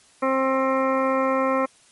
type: harmonic tone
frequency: 265 Hz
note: C4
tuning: 22 cents sharp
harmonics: 1 / 2 / 3 / 4 / 5 / 7 / 8 / 9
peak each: -25 / -22 / -32 / -25 / -28 / -35 / -37 / -39 dBFS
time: 0.22-1.66 s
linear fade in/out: 10 ms
effects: white hiss -55 dBFS RMS until 1.91 s + MP3 48 kbps